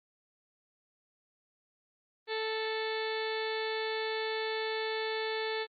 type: harmonic tone with a mistuned harmonic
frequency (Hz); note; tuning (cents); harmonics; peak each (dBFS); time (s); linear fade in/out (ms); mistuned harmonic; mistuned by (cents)
440; A4; 0; 1 / 2 / 3 / 4 / 5 / 6 / 7 / 8 / 9 / 10; -34 / -40 / -47 / -40 / -43 / -47 / -51 / -43 / -47 / -46; 2.27-5.67; 50; 7; -32
effects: Opus 32 kbps